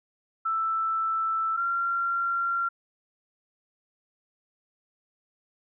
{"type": "tone pair in turn", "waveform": "sine", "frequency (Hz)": [1324, 1375.8], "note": ["E6", "F6"], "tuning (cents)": [7, -26], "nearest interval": "minor second", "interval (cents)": 67, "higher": "second", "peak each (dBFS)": -24, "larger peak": "neither", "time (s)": [[0.45, 1.57], [1.57, 2.69]], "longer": "neither", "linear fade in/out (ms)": 10, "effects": []}